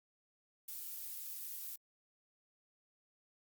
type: noise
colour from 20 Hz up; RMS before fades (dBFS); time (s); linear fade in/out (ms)
violet; -45; 0.68-1.76; 5
effects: Opus 48 kbps